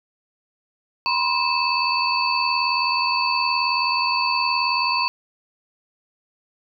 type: tone cluster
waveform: sine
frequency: 967 / 1046 / 2619 / 4511 Hz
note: B5 / C6 / E7 / C#8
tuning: -37 / -1 / -12 / +29 cents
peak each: -24 dBFS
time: 1.06-5.08 s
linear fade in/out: 0 ms
effects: none